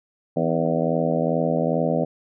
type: harmonic tone with a mistuned harmonic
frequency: 82.41 Hz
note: E2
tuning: in tune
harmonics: 2 / 3 / 4 / 5 / 6 / 7 / 8 / 9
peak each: -25 / -26 / -31 / -31 / -26 / -26 / -28 / -32 dBFS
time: 0.36-2.05 s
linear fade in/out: 10 ms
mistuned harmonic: 4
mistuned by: -70 cents
effects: none